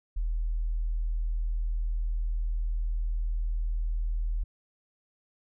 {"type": "tone", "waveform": "sine", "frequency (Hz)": 40.01, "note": "D#1", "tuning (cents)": 49, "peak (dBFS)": -26, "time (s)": [0.16, 4.44], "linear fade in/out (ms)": 10, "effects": []}